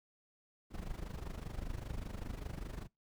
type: noise with amplitude modulation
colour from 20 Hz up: brown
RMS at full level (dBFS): -39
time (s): 0.7-2.88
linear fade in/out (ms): 50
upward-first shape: sine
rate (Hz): 25.1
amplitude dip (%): 80
effects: noise-tail reverb RT60 0.2 s tail -24 dB re dry